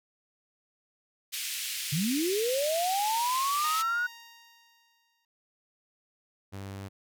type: band-pass noise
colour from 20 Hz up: pink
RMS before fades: -35 dBFS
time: 1.32-3.83 s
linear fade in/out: 20 ms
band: 2300 to 16000 Hz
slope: 24 dB/octave
type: linear sweep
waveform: sine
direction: up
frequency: 135.9 to 1480 Hz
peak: -26 dBFS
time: 1.92-4.07 s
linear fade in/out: 10 ms
type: tone with exponential decay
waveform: 10% pulse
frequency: 932.3 Hz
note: A#5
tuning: in tune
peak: -26 dBFS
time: 3.64-5.25 s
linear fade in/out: 2 ms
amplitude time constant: 350 ms
type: tone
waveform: sawtooth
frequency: 98 Hz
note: G2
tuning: in tune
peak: -34 dBFS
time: 6.52-6.89 s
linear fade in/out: 20 ms
effects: none